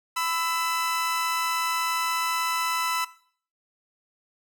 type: tone pair together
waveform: sawtooth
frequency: 1003 / 1318.5 Hz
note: B5 / E6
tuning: +26 / 0 cents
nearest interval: perfect fourth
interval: 474 cents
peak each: -24 dBFS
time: 0.16-3.05 s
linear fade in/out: 10 ms
effects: noise-tail reverb RT60 0.5 s tail -17 dB re dry